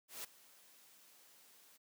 white noise with ADSR envelope, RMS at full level -44 dBFS, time 0.08-1.78 s, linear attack 160 ms, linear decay 11 ms, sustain -20 dB, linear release 22 ms, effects high-pass 200 Hz 12 dB/octave

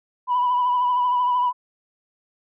sine tone with vibrato, 987.8 Hz, B5, in tune, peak -16 dBFS, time 0.27-1.53 s, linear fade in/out 50 ms, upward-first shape triangle, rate 13 Hz, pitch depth 38 cents each way, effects tanh soft clip ceiling -14 dBFS

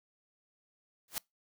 white noise with exponential growth, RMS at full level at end -31 dBFS, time 1.08-1.18 s, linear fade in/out 1 ms, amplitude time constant 20 ms, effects noise-tail reverb RT60 0.2 s tail -26 dB re dry

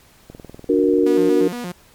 click train, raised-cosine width 2 ms, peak -23 dBFS, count 16, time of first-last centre 0.3-1.035 s, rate 20.4 Hz
sine chord, D augmented, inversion none, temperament equal with one note detuned, 293.7 / 365.5 / 466.2 Hz, D4 / F#4 / A#4, 0 / -21 / 0 cents, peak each -17 dBFS, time 0.69-1.48 s, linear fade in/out 5 ms
sawtooth tone with vibrato, 207.7 Hz, G#3, in tune, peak -22 dBFS, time 1.06-1.72 s, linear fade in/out 5 ms, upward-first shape square, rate 4.3 Hz, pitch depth 270 cents each way
effects pink hiss -51 dBFS RMS until 1.94 s + MP3 96 kbps

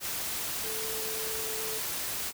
sine tone in noise, 440 Hz, A4, in tune, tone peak -39 dBFS, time 0.62-1.82 s, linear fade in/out 50 ms, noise white, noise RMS -34 dBFS, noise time 0-2.33 s, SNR -8 dB, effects none

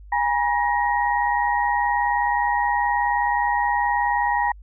sine tone cluster, 821 / 960 / 1884 Hz, G#5 / B5 / A#6, -20 / -49 / +18 cents, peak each -22 / -22 / -25 dBFS, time 0.12-4.52 s, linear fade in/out 5 ms, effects added 50 Hz sine -40 dBFS peak until 4.62 s

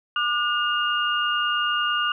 sine tone cluster, 1198 / 1447 / 2829 Hz, D6 / F#6 / F7, +34 / -39 / +22 cents, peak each -25 dBFS, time 0.16-2.12 s, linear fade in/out 2 ms, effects none

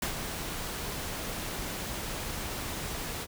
pink noise with ADSR envelope, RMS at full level -30 dBFS, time 0.02-3.27 s, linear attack 4 ms, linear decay 95 ms, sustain -6 dB, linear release 43 ms, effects none

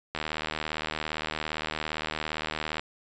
click train, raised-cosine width 0.3 ms, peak -14 dBFS, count 206, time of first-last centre 0.15-2.795 s, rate 77.5 Hz, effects resampled to 16000 Hz

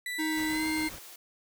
35% pulse tone with pitch glide, 1975.5 to 2105 Hz, B6 to C7, 0 to +10 cents, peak -31 dBFS, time 0.06-0.89 s, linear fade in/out 2 ms, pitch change +110 cents, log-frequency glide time 0.47-0.68 s
square tone with vibrato, 312.4 Hz, D#4, 7 cents sharp, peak -30 dBFS, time 0.18-0.89 s, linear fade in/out 20 ms, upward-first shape triangle, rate 2.7 Hz, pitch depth 8 cents each way
white high-pass noise, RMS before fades -48 dBFS, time 0.32-1.16 s, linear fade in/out 5 ms, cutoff 290 Hz, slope 48 dB/octave
pink noise with tremolo, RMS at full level -44 dBFS, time 0.37-0.99 s, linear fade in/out 5 ms, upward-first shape sine, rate 7.6 Hz, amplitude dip 40%
effects none

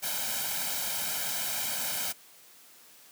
white noise with comb filter, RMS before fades -32 dBFS, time 0.02-2.13 s, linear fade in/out 20 ms, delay 1.3 ms, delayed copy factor +0.75, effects white hiss -55 dBFS RMS until 3.11 s + high-pass 150 Hz 12 dB/octave

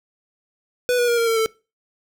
square tone with pitch steps, 493.9 / 483.5 / 473.2 / 463.2 / 453.4 / 443.8 Hz, B4 / B4 / A#4 / A#4 / A#4 / A4, 0 / -37 / +26 / -11 / -48 / +15 cents, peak -17 dBFS, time 0.89-1.46 s, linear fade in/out 0 ms, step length 95 ms, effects noise-tail reverb RT60 0.3 s tail -22 dB re dry

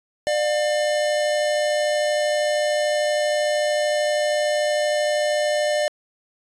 square tone pair together, 598 / 711.1 Hz, D5 / F5, +31 / +31 cents, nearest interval minor third, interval 300 cents, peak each -20 / -29 dBFS, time 0.27-5.88 s, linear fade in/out 0 ms, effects resampled to 22050 Hz

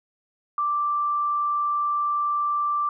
sine tone, 1174.7 Hz, D6, in tune, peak -21 dBFS, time 0.58-2.89 s, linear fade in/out 2 ms, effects none

